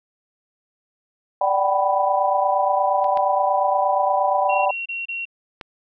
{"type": "chord", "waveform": "sine", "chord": "G major seventh", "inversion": "second", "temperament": "equal with one note detuned", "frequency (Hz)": [587.3, 755.5, 784, 987.8], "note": ["D5", "F#5", "G5", "B5"], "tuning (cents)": [0, 36, 0, 0], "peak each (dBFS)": -22, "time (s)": [1.41, 4.71], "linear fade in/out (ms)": 5}
{"type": "clicks", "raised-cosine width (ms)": 0.3, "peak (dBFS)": [-24, -17, -17], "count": 3, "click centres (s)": [3.043, 3.173, 5.612]}
{"type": "tone bursts", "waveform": "sine", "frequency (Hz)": 2738, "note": "F7", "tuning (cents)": -35, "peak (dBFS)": -25, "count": 4, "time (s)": [4.49, 5.254], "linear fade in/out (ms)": 10, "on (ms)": 170, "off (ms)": 28}
{"effects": []}